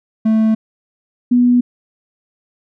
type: tone pair in turn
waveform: triangle / sine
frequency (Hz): 220 / 245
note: A3 / B3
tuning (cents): 0 / -14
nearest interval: major second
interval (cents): 186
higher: second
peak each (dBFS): -8 / -8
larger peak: neither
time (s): 0.25-0.55 / 1.31-1.61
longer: neither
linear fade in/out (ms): 10
effects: none